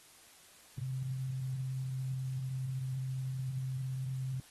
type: tone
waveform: sine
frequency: 131 Hz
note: C3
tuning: 2 cents sharp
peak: -34 dBFS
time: 0.78-4.4 s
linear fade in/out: 2 ms
effects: white hiss -59 dBFS RMS until 4.5 s + AAC 32 kbps